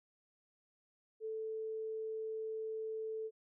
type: tone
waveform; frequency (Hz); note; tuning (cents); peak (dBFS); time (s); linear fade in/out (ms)
sine; 440; A4; 0; -38; 1.2-3.31; 50
effects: none